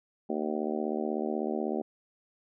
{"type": "harmonic tone", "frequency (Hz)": 76.2, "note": "D#2", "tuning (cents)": -36, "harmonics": [3, 4, 5, 6, 7, 8, 9, 10], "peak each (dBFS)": [-34, -36, -34, -40, -40, -39, -42, -41], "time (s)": [0.29, 1.82], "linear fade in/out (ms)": 10, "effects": []}